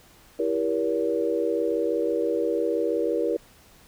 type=chord; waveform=sine; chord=E diminished seventh; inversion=none; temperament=just; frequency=329.6 / 395.6 / 474.7 / 569.6 Hz; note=E4 / G4 / Bb4 / Db5; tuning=0 / +16 / +31 / +47 cents; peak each=-28 / -29 / -25 / -30 dBFS; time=0.39-3.37 s; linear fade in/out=5 ms; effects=pink hiss -54 dBFS RMS until 3.87 s